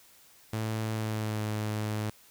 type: tone with pitch glide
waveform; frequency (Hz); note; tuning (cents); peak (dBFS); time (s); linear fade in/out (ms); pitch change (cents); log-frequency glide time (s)
sawtooth; 110 to 107.05; A2 to A2; 0 to -47; -26; 0.53-2.1; 5; -47; 0.95-1.43
effects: white hiss -58 dBFS RMS until 2.3 s